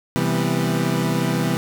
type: chord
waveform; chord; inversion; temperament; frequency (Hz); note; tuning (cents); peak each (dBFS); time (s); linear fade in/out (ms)
30% pulse; C major seventh; none; equal with one note detuned; 130.81 / 164.81 / 196 / 244.7; C3 / E3 / G3 / B3; 0 / 0 / 0 / -16; -22 / -20 / -23 / -23; 0.16-1.57; 0
effects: none